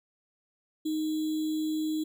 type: tone with sample-and-hold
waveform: sine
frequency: 311.1 Hz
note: D#4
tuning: in tune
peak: -27 dBFS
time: 0.85-2.04 s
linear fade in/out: 10 ms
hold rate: 3675 Hz
effects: none